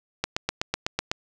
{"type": "click train", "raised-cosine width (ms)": 0.2, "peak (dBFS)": -7, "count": 8, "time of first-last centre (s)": [0.24, 1.115], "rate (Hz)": 8, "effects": []}